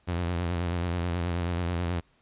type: tone with vibrato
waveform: sawtooth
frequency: 86.9 Hz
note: F2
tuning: 8 cents flat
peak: -23 dBFS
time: 0.07-2.01 s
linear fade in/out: 20 ms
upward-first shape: sine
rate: 9.3 Hz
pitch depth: 62 cents each way
effects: pink hiss -66 dBFS RMS until 2.21 s + resampled to 8000 Hz